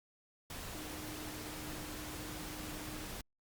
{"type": "tone in noise", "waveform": "sine", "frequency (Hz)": 305.9, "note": "D#4", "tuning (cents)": -29, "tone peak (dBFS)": -48, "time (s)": [0.75, 3.07], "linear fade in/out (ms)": 2, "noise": "pink", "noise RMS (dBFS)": -45, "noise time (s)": [0.5, 3.21], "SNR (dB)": -6, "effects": ["Opus 48 kbps"]}